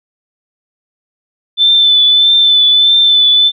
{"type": "tone with vibrato", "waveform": "sine", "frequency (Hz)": 3520, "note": "A7", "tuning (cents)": 0, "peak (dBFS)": -5, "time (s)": [1.57, 3.52], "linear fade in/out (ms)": 50, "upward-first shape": "triangle", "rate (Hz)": 1.6, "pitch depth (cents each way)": 30, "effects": []}